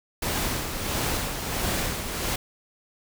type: noise with tremolo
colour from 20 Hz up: pink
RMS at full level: -26 dBFS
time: 0.22-2.36 s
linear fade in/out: 5 ms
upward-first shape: sine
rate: 1.5 Hz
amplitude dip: 50%
effects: none